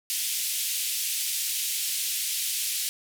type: band-pass noise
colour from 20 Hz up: white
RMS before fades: -29 dBFS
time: 0.1-2.89 s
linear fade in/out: 0 ms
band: 2500 to 14000 Hz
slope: 24 dB/octave
effects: none